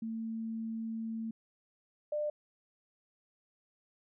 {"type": "tone pair in turn", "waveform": "sine", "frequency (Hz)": [224.6, 597.7], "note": ["A3", "D5"], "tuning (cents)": [36, 30], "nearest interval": "octave + perfect fourth", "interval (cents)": 1694, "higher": "second", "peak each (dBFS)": [-35, -31], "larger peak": "second", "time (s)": [[0.02, 1.31], [2.12, 2.3]], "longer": "first", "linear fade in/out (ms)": 5, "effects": []}